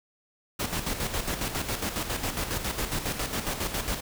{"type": "noise with tremolo", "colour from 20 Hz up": "pink", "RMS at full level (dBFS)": -29, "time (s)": [0.59, 4.01], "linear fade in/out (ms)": 10, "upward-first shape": "square", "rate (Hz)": 7.3, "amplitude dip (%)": 55, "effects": []}